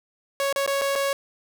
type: tone with dropouts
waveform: sawtooth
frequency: 554.4 Hz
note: C#5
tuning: in tune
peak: -18 dBFS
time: 0.4-1.13 s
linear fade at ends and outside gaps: 1 ms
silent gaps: 0.527-0.56 / 0.663-0.676 / 0.814-0.818 / 0.954-0.958 s
effects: none